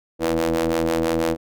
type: ring-modulated tone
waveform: sawtooth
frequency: 82.41 Hz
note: E2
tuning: in tune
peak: -12 dBFS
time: 0.19-1.37 s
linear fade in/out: 50 ms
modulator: 409 Hz
effects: none